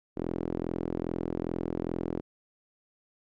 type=tone with band-pass filter; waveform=sawtooth; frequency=42.44 Hz; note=F1; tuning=49 cents flat; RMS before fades=-33 dBFS; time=0.16-2.21 s; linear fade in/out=20 ms; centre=340 Hz; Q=1.9; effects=none